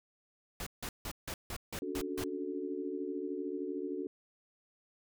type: noise bursts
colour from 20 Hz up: pink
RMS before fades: -40 dBFS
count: 8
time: 0.6-2.24 s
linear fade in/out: 2 ms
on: 65 ms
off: 160 ms
type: chord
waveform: sine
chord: D major seventh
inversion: third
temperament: equal with one note detuned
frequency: 277.2 / 290.5 / 370 / 440 Hz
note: C#4 / D4 / F#4 / A4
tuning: 0 / -19 / 0 / 0 cents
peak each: -44 / -40 / -39 / -42 dBFS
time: 1.82-4.07 s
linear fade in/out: 2 ms
effects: none